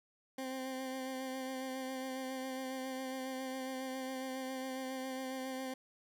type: tone with vibrato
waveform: 20% pulse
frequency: 261.6 Hz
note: C4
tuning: in tune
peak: -34 dBFS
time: 0.38-5.74 s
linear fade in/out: 5 ms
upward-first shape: sine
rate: 7.3 Hz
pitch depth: 21 cents each way
effects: none